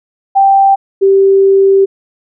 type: tone pair in turn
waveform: sine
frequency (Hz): 784 / 390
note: G5 / G4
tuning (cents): 0 / -9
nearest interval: octave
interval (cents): 1209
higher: first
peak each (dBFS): -4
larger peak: neither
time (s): 0.35-0.76 / 1.01-1.86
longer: second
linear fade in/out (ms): 20
effects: none